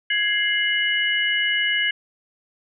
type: tone cluster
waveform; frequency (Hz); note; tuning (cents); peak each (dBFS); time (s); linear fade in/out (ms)
sine; 1666 / 2105 / 2938; G#6 / C7 / F#7; +5 / +10 / -13; -23; 0.1-1.91; 5
effects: none